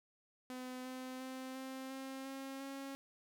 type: tone with pitch steps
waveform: sawtooth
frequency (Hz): 254 / 257.1 / 260.2 / 263.4 / 266.6 / 269.9 / 273.2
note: B3 / C4 / C4 / C4 / C4 / C#4 / C#4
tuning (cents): +49 / -30 / -9 / +12 / +33 / -46 / -25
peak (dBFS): -40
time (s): 0.5-2.95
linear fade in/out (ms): 0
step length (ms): 350
effects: none